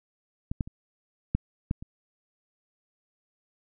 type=clicks; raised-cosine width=5 ms; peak=-18 / -15 / -28 / -11 / -14 / -27 dBFS; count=6; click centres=0.515 / 0.608 / 0.675 / 1.35 / 1.711 / 1.825 s; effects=none